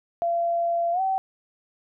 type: tone with pitch glide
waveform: sine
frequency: 683 to 766.6 Hz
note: F5 to G5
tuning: -39 to -39 cents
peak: -21 dBFS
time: 0.22-1.18 s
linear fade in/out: 0 ms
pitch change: +200 cents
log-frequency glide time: 0.92-1.01 s
effects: none